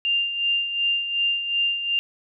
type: tone with tremolo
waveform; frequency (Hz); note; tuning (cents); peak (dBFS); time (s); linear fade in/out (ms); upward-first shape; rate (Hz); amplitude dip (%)
sine; 2794; F7; 0; -18; 0.05-1.99; 0; sine; 2.7; 60
effects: none